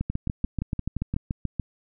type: two click trains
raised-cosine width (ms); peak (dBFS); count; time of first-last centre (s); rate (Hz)
5; -14 / -15; 12 / 7; 0.01-1.597 / 0.1-1.14; 6.93 / 5.77
effects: none